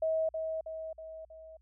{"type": "tone with echo", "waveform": "sine", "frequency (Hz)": 640, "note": "D#5", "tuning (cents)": 49, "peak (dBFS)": -27, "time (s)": [0.02, 0.29], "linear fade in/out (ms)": 5, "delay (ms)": 320, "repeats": 4, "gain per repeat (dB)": -5, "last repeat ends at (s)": 1.57, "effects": ["added 60 Hz sine -62 dBFS peak until 1.61 s"]}